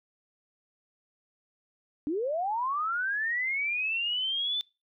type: linear sweep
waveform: sine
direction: up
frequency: 277.2 to 3543 Hz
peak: -27 dBFS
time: 2.07-4.61 s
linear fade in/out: 0 ms
effects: noise-tail reverb RT60 0.3 s tail -25 dB re dry